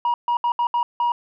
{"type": "tone bursts at uneven times", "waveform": "sine", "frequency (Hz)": 956, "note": "A#5", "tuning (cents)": 43, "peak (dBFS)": -15, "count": 6, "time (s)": [[0.05, 0.14], [0.28, 0.37], [0.44, 0.52], [0.59, 0.67], [0.74, 0.83], [1, 1.12]], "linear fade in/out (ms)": 2, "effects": ["tanh soft clip ceiling -16 dBFS"]}